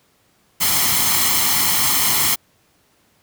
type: noise with comb filter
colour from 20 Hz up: white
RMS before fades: -17 dBFS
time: 0.6-2.36 s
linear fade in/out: 20 ms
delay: 0.95 ms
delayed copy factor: +0.6
effects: pink hiss -59 dBFS RMS until 3.22 s + high-pass 80 Hz 12 dB/octave